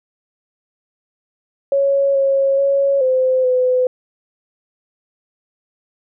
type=tone with pitch steps; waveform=sine; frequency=554 / 546 / 554 / 516 / 506 Hz; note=C#5 / C#5 / C#5 / C5 / B4; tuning=-1 / -26 / -1 / -24 / +42 cents; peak=-12 dBFS; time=1.72-3.87 s; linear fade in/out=2 ms; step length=430 ms; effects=none